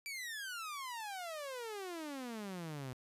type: exponential sweep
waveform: sawtooth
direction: down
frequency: 2349 to 123.5 Hz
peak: -38 dBFS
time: 0.06-2.93 s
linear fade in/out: 0 ms
effects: resampled to 32000 Hz